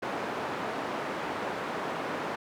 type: band-pass noise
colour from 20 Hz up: white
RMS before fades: -34 dBFS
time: 0.02-2.36 s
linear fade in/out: 10 ms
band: 200 to 1100 Hz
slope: 12 dB/octave
effects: none